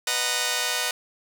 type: chord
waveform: 5% pulse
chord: B major seventh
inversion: none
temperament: just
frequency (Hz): 493.9 / 617.4 / 740.8 / 926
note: B4 / D#5 / F#5 / A#5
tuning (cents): 0 / -14 / +2 / -12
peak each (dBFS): -19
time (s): 0.07-0.91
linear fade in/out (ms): 2
effects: none